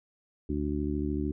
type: harmonic tone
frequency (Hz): 73.42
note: D2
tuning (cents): 0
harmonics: 1 / 2 / 3 / 4 / 5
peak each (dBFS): -33 / -38 / -35 / -32 / -36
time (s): 0.49-1.32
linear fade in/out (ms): 5
effects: none

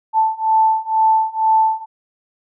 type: beating tone pair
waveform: sine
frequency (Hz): 880 / 882.1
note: A5 / A5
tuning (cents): 0 / +4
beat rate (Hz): 2.1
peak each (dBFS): -16 / -15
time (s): 0.13-1.86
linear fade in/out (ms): 50
effects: none

